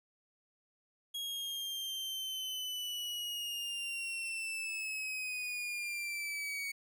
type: linear sweep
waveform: 40% pulse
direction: down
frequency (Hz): 3299 to 2232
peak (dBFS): -36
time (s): 1.14-6.72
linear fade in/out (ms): 10
effects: none